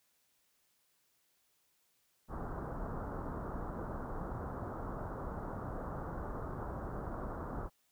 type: low-pass noise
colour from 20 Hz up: pink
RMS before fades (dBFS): -41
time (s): 2.28-7.7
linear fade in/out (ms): 50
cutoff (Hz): 1400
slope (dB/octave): 48
effects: white hiss -75 dBFS RMS until 7.91 s